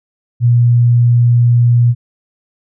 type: tone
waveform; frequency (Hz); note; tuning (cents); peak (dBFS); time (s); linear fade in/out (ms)
sine; 120; B2; -49; -6; 0.4-1.95; 50
effects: none